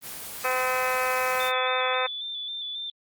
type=noise; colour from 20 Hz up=white; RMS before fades=-37 dBFS; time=0.01-1.52 s; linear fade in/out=50 ms
type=harmonic tone; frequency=255.7 Hz; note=C4; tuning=40 cents flat; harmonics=2 / 3 / 4 / 5 / 6 / 7 / 8 / 9 / 10; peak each=-29 / -32 / -31 / -30 / -34 / -35 / -35 / -36 / -33 dBFS; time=0.44-2.07 s; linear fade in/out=10 ms
type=tone with vibrato; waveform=sine; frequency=3520 Hz; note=A7; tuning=in tune; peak=-31 dBFS; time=1.4-2.9 s; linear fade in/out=2 ms; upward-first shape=square; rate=3.7 Hz; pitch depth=27 cents each way
effects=Opus 24 kbps

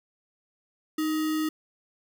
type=tone with sample-and-hold; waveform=sine; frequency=311.1 Hz; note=D#4; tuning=in tune; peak=-24 dBFS; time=0.98-1.49 s; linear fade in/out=5 ms; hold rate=1575 Hz; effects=none

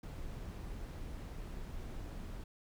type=noise; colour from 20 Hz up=brown; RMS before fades=-44 dBFS; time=0.03-2.44 s; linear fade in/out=5 ms; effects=none

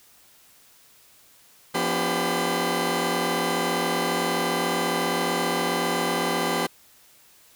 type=tone cluster; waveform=15% pulse; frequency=173.9 / 245.3 / 286 / 395.3 / 1016 Hz; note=F3 / B3 / D4 / G4 / B5; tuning=-7 / -12 / -46 / +15 / +49 cents; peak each=-23 / -23 / -26 / -21 / -24 dBFS; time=1.74-6.67 s; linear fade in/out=10 ms; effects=white hiss -55 dBFS RMS until 7.55 s

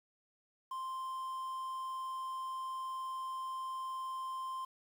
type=tone with quantisation; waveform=triangle; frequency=1046.5 Hz; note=C6; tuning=in tune; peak=-36 dBFS; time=0.71-4.65 s; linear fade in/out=5 ms; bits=10; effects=none

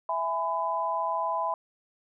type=chord; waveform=sine; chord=E major; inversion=none; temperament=equal with one note detuned; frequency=659.3 / 830.6 / 1003.9 Hz; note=E5 / G#5 / B5; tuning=0 / 0 / +28 cents; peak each=-32 / -33 / -28 dBFS; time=0.09-1.54 s; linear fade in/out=2 ms; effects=none

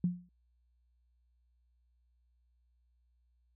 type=tone with exponential decay; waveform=sine; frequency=177.3 Hz; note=F3; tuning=26 cents sharp; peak=-24 dBFS; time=0.04-0.29 s; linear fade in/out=2 ms; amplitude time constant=53 ms; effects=added 60 Hz sine -69 dBFS peak until 3.55 s

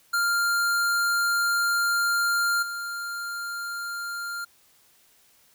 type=tone with level steps; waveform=square; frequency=1396.9 Hz; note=F6; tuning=in tune; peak=-22 / -31 dBFS; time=0.13-4.45 s; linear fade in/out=10 ms; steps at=2.62 s; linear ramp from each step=10 ms; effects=white hiss -60 dBFS RMS until 5.54 s

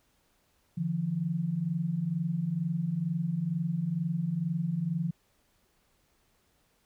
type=tone pair together; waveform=sine; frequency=148.73 / 170.9 Hz; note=D3 / F3; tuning=+22 / -37 cents; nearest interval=major second; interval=241 cents; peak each=-33 / -29 dBFS; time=0.77-5.11 s; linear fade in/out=10 ms; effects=pink hiss -70 dBFS RMS until 6.85 s

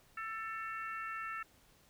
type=harmonic tone with a mistuned harmonic; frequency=443.1 Hz; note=A4; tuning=12 cents sharp; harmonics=3 / 4 / 5 / 6; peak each=-41 / -44 / -50 / -50 dBFS; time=0.17-1.43 s; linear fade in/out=5 ms; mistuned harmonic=6; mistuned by=+31 cents; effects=pink hiss -66 dBFS RMS until 1.89 s

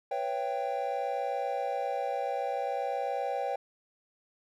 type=chord; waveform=triangle; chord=C# half-diminished seventh; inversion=third; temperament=equal with one note detuned; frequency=493.9 / 554.4 / 676.6 / 784 Hz; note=B4 / C#5 / E5 / G5; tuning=0 / 0 / +45 / 0 cents; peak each=-35 / -33 / -37 / -31 dBFS; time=0.11-3.56 s; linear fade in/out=5 ms; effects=none

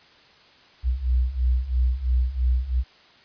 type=beating tone pair; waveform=sine; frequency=60.5 / 63.5 Hz; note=B1 / B1; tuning=-35 / +49 cents; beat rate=3 Hz; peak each=-24 / -21 dBFS; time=0.83-2.84 s; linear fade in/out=50 ms; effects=white hiss -53 dBFS RMS until 3.24 s + resampled to 11025 Hz

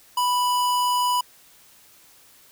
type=tone; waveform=square; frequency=987.8 Hz; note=B5; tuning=in tune; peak=-20 dBFS; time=0.17-1.21 s; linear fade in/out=5 ms; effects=white hiss -53 dBFS RMS until 2.51 s

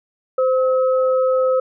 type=tone pair together; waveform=sine; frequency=517.7 / 1285 Hz; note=C5 / E6; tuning=-18 / -45 cents; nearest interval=octave + major third; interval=1573 cents; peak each=-14 / -24 dBFS; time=0.38-1.6 s; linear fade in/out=5 ms; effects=none

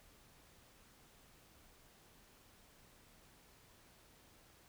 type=silence; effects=pink hiss -65 dBFS RMS until 4.68 s

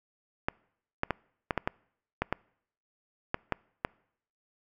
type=clicks; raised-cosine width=0.5 ms; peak=-12 dBFS; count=11; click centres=0.485 / 1.034 / 1.107 / 1.508 / 1.577 / 1.675 / 2.22 / 2.326 / 3.344 / 3.523 / 3.849 s; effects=noise-tail reverb RT60 0.7 s tail -26 dB re dry

